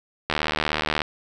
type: click train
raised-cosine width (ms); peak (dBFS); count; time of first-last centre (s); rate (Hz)
0.3; -6; 56; 0.3-1.018; 76.6
effects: none